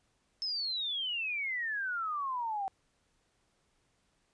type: exponential sweep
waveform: sine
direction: down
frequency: 5274 to 760 Hz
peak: -32 dBFS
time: 0.42-2.68 s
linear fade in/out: 0 ms
effects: pink hiss -74 dBFS RMS until 4.33 s + resampled to 22050 Hz